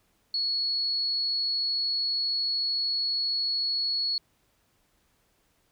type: tone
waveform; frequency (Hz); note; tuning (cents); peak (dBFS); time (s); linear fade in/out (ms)
sine; 4367; C#8; -27; -25; 0.34-4.18; 2
effects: pink hiss -69 dBFS RMS until 5.71 s